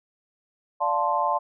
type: chord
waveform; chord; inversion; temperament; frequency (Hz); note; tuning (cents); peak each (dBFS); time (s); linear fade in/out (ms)
sine; D minor seventh; none; equal; 587.3 / 698.5 / 880 / 1046.5; D5 / F5 / A5 / C6; 0 / 0 / 0 / 0; -29 / -28 / -25 / -25; 0.8-1.39; 20
effects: none